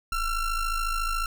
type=ring-modulated tone; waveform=square; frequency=686 Hz; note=F5; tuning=31 cents flat; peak=-23 dBFS; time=0.12-1.26 s; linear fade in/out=2 ms; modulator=659 Hz; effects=none